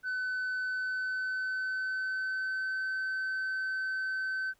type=tone with pitch glide; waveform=sine; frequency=1510 to 1532.8 Hz; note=F#6 to G6; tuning=+35 to -39 cents; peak=-28 dBFS; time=0.03-4.54 s; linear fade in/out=50 ms; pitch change=+26 cents; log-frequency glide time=0.63-2.85 s; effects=tanh soft clip ceiling -30 dBFS + pink hiss -70 dBFS RMS until 4.59 s